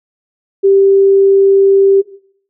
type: tone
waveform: sine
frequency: 392 Hz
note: G4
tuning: in tune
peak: -5 dBFS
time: 0.63-2.02 s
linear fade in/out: 20 ms
effects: noise-tail reverb RT60 0.6 s tail -17 dB re dry